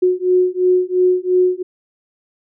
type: beating tone pair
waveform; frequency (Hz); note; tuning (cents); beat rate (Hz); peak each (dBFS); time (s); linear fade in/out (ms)
sine; 363.5 / 366.4; F#4 / F#4; -31 / -17; 2.9; -15; 0.02-1.63; 10
effects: none